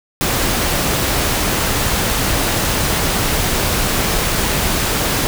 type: noise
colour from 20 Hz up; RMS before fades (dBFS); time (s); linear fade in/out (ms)
pink; -17; 0.21-5.27; 0
effects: none